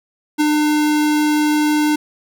square tone with ADSR envelope, 301 Hz, D4, 43 cents sharp, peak -12 dBFS, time 0.38-1.96 s, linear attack 25 ms, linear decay 21 ms, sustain -2 dB, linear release 8 ms, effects none

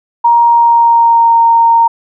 sine tone with pitch glide, 940 to 923.9 Hz, A#5 to A#5, +14 to -16 cents, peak -4 dBFS, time 0.24-1.88 s, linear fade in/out 10 ms, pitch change -30 cents, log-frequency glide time 0.43-1.36 s, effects none

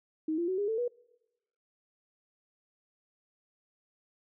sine tone with pitch steps, 314.4 / 342.9 / 373.9 / 407.7 / 444.6 / 484.9 Hz, D#4 / F4 / F#4 / G#4 / A4 / B4, +18 / -32 / +18 / -32 / +18 / -32 cents, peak -28 dBFS, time 0.28-0.88 s, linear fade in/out 5 ms, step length 100 ms, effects noise-tail reverb RT60 1.0 s tail -26 dB re dry

